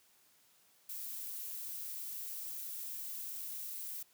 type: noise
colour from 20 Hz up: violet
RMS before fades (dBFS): -43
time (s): 0.89-4.03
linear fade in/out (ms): 5
effects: white hiss -68 dBFS RMS until 4.13 s + high-pass 80 Hz 12 dB/octave